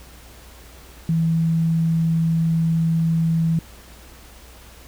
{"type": "tone", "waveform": "sine", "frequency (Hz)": 163.7, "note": "E3", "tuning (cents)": -12, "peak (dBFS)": -16, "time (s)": [1.09, 3.59], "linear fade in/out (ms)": 2, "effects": ["added 60 Hz sine -44 dBFS peak until 4.87 s", "pink hiss -46 dBFS RMS until 4.87 s"]}